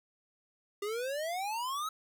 square exponential sweep, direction up, 397.6 to 1308 Hz, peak -34 dBFS, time 0.82-1.89 s, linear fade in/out 5 ms, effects 11-bit

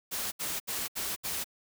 white noise bursts, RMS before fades -34 dBFS, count 5, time 0.11-1.444 s, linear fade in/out 20 ms, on 210 ms, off 71 ms, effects none

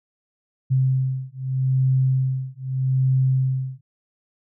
sine beating tone pair, 130.81 / 131.62 Hz, C3 / C3, 0 / +11 cents, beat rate 0.81 Hz, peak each -21 / -21 dBFS, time 0.7-3.81 s, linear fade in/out 20 ms, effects none

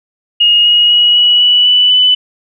sine tone with pitch steps, 2864 / 2886 / 2907 / 2929 / 2951 / 2974 / 2996 Hz, F7 / F#7 / F#7 / F#7 / F#7 / F#7 / F#7, +43 / -44 / -31 / -18 / -5 / +8 / +21 cents, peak -5 dBFS, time 0.4-2.15 s, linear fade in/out 10 ms, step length 250 ms, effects none

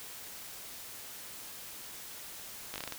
slowing click train, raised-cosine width 0.2 ms, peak -20 dBFS, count 7, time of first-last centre 2.74-2.923 s, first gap 18 ms, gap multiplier 1.21, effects white hiss -46 dBFS RMS until 2.98 s

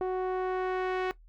sawtooth tone with low-pass filter sweep, 370.6 Hz, F#4, 3 cents sharp, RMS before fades -30 dBFS, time 0.01-1.11 s, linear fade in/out 0 ms, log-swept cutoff 770 to 2400 Hz, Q 0.92, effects noise-tail reverb RT60 0.1 s tail -17 dB re dry + added 40 Hz sine -52 dBFS peak until 1.28 s

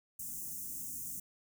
white band-stop noise, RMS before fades -42 dBFS, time 0.19-1.2 s, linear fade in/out 5 ms, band 300 to 6300 Hz, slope 48 dB/octave, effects none

